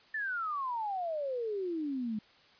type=exponential sweep; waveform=sine; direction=down; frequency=1794 to 207.7 Hz; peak=-32 dBFS; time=0.14-2.19 s; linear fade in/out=5 ms; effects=white hiss -61 dBFS RMS until 2.59 s + resampled to 11025 Hz